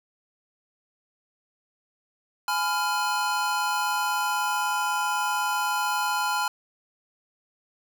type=chord; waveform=square; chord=F diminished; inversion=first; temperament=just; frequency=838.1 / 1005.8 / 1396.9 Hz; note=Ab5 / Cb6 / F6; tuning=+16 / +31 / 0 cents; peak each=-29 dBFS; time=2.48-6.48 s; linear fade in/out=2 ms; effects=none